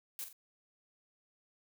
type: noise with echo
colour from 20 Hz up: blue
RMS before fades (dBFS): -41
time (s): 0.19-0.24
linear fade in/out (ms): 0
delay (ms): 44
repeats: 2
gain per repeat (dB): -8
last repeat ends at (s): 0.328
effects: none